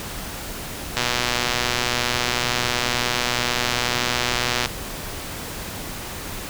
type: click train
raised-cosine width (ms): 0.2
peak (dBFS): -3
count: 451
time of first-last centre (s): 0.97-4.659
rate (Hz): 122
effects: pink hiss -32 dBFS RMS until 6.49 s